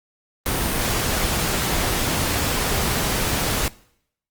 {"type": "noise", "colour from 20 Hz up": "pink", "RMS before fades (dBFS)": -22, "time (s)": [0.46, 3.68], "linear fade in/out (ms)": 0, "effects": ["noise-tail reverb RT60 0.7 s tail -22 dB re dry", "Opus 32 kbps"]}